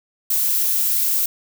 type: noise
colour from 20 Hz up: violet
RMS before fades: -19 dBFS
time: 0.3-1.26 s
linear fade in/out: 5 ms
effects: none